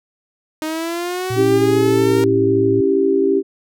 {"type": "linear sweep", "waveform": "sawtooth", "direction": "up", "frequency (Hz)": [309.1, 466.2], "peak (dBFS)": -17, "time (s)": [0.62, 2.24], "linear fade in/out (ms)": 0}
{"type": "tone with pitch glide", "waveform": "sine", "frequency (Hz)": [116.54, 112.44], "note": ["A#2", "A2"], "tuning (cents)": [0, 38], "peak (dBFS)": -21, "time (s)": [1.3, 2.81], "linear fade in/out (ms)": 5, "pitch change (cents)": -62, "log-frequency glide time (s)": [1.99, 2.42]}
{"type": "chord", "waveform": "sine", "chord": "C# diminished", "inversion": "none", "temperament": "equal", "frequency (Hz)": [277.2, 329.6, 392], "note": ["C#4", "E4", "G4"], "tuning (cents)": [0, 0, 0], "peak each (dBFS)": [-19, -20, -14], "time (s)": [1.35, 3.43], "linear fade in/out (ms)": 50}
{"effects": []}